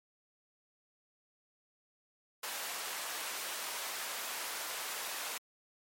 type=high-pass noise; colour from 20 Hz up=pink; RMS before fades=-40 dBFS; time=2.43-5.38 s; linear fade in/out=5 ms; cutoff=780 Hz; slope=12 dB/octave; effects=MP3 64 kbps